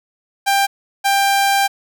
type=tone pair in turn; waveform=sawtooth; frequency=792 / 792 Hz; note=G5 / G5; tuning=+18 / +18 cents; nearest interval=unison; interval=0 cents; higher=neither; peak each=-9 dBFS; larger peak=neither; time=0.46-0.67 / 1.04-1.68 s; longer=second; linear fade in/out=20 ms; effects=8-bit